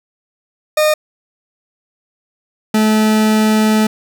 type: tone pair in turn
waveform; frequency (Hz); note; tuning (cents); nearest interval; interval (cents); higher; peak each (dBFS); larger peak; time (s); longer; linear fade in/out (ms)
40% pulse; 612 / 216.4; D#5 / A3; -29 / -29; octave + tritone; 1800; first; -9; neither; 0.77-0.94 / 2.74-3.87; second; 5
effects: none